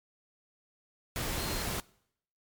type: tone in noise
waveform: sine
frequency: 4186 Hz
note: C8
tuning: in tune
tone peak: -41 dBFS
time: 1.39-1.62 s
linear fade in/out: 0 ms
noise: pink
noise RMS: -34 dBFS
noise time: 1.16-1.8 s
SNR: -10 dB
effects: noise-tail reverb RT60 0.7 s tail -23 dB re dry + MP3 96 kbps